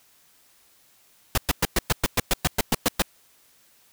pink noise bursts, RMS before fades -20 dBFS, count 13, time 1.35-3.021 s, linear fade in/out 2 ms, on 27 ms, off 110 ms, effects white hiss -59 dBFS RMS until 3.92 s

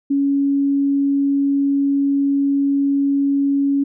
sine tone, 279.2 Hz, C#4, 13 cents sharp, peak -14 dBFS, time 0.1-3.84 s, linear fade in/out 10 ms, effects none

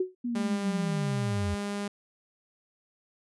sine tone with exponential decay, 370 Hz, F#4, in tune, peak -21 dBFS, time 0-0.15 s, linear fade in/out 5 ms, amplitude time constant 31 ms
sine linear sweep, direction down, 246.1 to 82.41 Hz, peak -28 dBFS, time 0.24-1.55 s, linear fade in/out 10 ms
sawtooth tone with pitch glide, 200.4 to 202.8 Hz, G3 to G#3, +38 to -41 cents, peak -27 dBFS, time 0.35-1.88 s, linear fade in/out 5 ms, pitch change +21 cents, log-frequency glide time 0.95-1.5 s
effects resampled to 24000 Hz

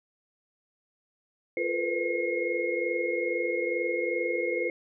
sine tone cluster, 347.5 / 440.8 / 481.7 / 504 / 2153 Hz, F4 / A4 / B4 / B4 / C7, -9 / +3 / -43 / +35 / +49 cents, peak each -32 / -35 / -34 / -31 / -32 dBFS, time 1.57-4.7 s, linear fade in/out 2 ms, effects none

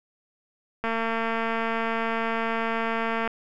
click train, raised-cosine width 0.5 ms, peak -13 dBFS, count 554, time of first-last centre 0.84-3.276 s, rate 227 Hz, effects none

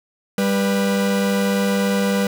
45% pulse tone pair together, 198.06 / 490.8 Hz, G3 / B4, +18 / -11 cents, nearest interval octave + major third, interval 1571 cents, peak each -18 / -22 dBFS, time 0.38-2.27 s, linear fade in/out 2 ms, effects none

